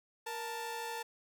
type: tone pair together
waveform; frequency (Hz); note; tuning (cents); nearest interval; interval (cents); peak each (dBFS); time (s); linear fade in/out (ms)
sawtooth; 468.3 / 884; A#4 / A5; +8 / +8; major seventh; 1100; -39 / -36; 0.26-1.03; 10
effects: none